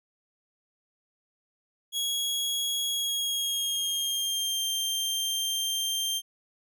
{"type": "tone with pitch glide", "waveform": "sawtooth", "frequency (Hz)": [3322, 3168], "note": ["G#7", "G7"], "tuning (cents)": [0, 18], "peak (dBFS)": -24, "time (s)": [1.92, 6.22], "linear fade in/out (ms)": 50, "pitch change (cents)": -82, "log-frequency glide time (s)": [2.88, 4.65], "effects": []}